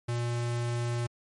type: tone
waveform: square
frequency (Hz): 119.3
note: A#2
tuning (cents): +41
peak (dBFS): -29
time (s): 0.08-1.07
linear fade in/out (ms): 10
effects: MP3 48 kbps

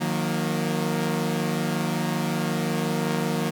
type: chord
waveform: sawtooth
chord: D# minor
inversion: none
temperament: equal with one note detuned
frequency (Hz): 155.56 / 180.98 / 233.1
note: D#3 / F#3 / A#3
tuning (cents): 0 / -38 / 0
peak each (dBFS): -24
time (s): 0-3.51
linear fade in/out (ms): 20
effects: none

